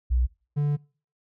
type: tone pair in turn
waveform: sine / triangle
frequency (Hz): 61.4 / 146.03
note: B1 / D3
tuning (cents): -9 / -9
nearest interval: octave + minor third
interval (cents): 1500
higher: second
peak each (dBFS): -19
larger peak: neither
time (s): 0.1-0.27 / 0.56-0.77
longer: second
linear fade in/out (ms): 20
effects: noise-tail reverb RT60 0.4 s tail -24 dB re dry